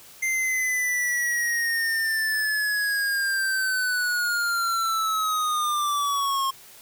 square linear sweep, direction down, 2093 to 1071 Hz, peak -23 dBFS, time 0.22-6.51 s, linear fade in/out 10 ms, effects white hiss -48 dBFS RMS until 6.81 s

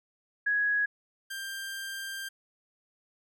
sine / sawtooth tone pair in turn, 1667 / 1585.5 Hz, G#6 / G6, +6 / +19 cents, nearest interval minor second, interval 87 cents, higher first, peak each -24 / -32 dBFS, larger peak first, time 0.46-0.86 / 1.3-2.29 s, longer second, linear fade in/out 10 ms, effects none

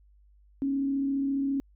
sine tone with frequency modulation, 274.9 Hz, C#4, 14 cents flat, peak -25 dBFS, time 0.62-1.6 s, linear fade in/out 0 ms, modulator 34.7 Hz, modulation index 0.27, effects added 50 Hz sine -56 dBFS peak until 1.75 s

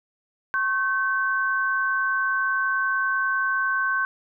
sine tone pair together, 1087 / 1537.3 Hz, C#6 / G6, -34 / -34 cents, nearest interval tritone, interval 600 cents, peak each -26 / -22 dBFS, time 0.54-4.05 s, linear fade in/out 0 ms, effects none

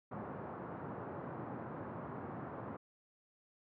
pink band-pass noise, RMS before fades -45 dBFS, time 0.11-2.77 s, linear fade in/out 10 ms, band 110 to 1300 Hz, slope 24 dB/octave, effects none

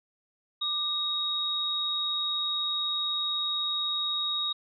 sine tone pair together, 1188 / 3772 Hz, D6 / A#7, +20 / +20 cents, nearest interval octave + minor sixth, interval 2000 cents, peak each -38 / -27 dBFS, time 0.61-4.53 s, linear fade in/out 10 ms, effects none

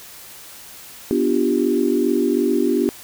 sine chord, G dominant seventh, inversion first, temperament equal, 246.9 / 293.7 / 349.2 / 392 Hz, B3 / D4 / F4 / G4, 0 / 0 / 0 / 0 cents, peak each -21 dBFS, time 1.11-2.89 s, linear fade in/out 0 ms, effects white hiss -40 dBFS RMS until 3.03 s

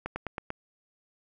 slowing click train, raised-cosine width 0.5 ms, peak -18 dBFS, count 5, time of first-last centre 0.06-0.504 s, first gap 100 ms, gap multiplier 1.07, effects none

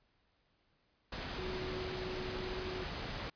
sine tone in noise, 370 Hz, F#4, in tune, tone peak -41 dBFS, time 1.38-2.84 s, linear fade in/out 5 ms, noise pink, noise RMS -41 dBFS, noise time 1.12-3.3 s, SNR -3 dB, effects pink hiss -75 dBFS RMS until 3.35 s + resampled to 11025 Hz

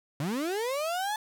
35% pulse linear sweep, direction up, 130.81 to 873 Hz, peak -27 dBFS, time 0.2-1.16 s, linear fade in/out 2 ms, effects none

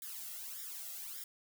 blue noise with flanger, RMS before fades -45 dBFS, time 0.02-1.24 s, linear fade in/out 2 ms, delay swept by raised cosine 0.56 to 1.54 ms, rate 1.7 Hz, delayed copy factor +0.95, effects none

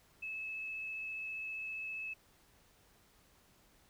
sine tone with vibrato, 2600 Hz, E7, 24 cents flat, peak -39 dBFS, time 0.22-2.14 s, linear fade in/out 10 ms, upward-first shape sine, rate 15 Hz, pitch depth 9 cents each way, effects pink hiss -67 dBFS RMS until 3.89 s

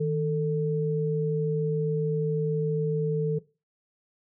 sine tone pair together, 156.84 / 443.9 Hz, D#3 / A4, +14 / +15 cents, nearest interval octave + tritone, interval 1801 cents, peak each -26 dBFS, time 0-3.39 s, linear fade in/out 10 ms, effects noise-tail reverb RT60 0.3 s tail -19 dB re dry

